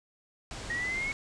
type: low-pass noise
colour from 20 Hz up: pink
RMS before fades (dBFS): -41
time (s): 0.51-1.13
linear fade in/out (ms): 0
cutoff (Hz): 8800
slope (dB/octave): 48
type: linear sweep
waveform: sine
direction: up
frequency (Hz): 1874 to 2217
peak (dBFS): -30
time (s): 0.7-1.12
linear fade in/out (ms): 2
effects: none